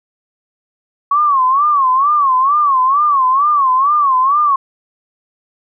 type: tone with vibrato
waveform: sine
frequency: 1108 Hz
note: C#6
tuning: 1 cent flat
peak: -9 dBFS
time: 1.11-4.56 s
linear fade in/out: 5 ms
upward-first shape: sine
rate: 2.2 Hz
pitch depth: 150 cents each way
effects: none